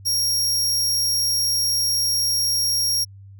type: tone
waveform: sawtooth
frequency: 5588 Hz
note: F8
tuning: in tune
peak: -16 dBFS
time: 0.05-3.05 s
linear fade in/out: 20 ms
effects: added 98 Hz sine -40 dBFS peak until 3.39 s